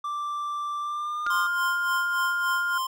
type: tone with pitch glide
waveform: triangle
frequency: 1174.7 to 1218.2 Hz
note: D6 to D#6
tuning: 0 to -37 cents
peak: -26 dBFS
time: 0.04-1.47 s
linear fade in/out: 5 ms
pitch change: +63 cents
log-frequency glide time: 0.8-1.31 s
type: tone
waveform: sine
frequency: 1408 Hz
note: F6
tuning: 14 cents sharp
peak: -24 dBFS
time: 1.26-2.78 s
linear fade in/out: 5 ms
type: clicks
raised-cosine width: 0.2 ms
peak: -22 dBFS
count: 2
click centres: 1.265 / 1.268 s
type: tone with tremolo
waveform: square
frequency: 1046.5 Hz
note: C6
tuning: in tune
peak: -26 dBFS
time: 1.3-2.87 s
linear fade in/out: 5 ms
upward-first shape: sine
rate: 3.5 Hz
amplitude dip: 70%
effects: none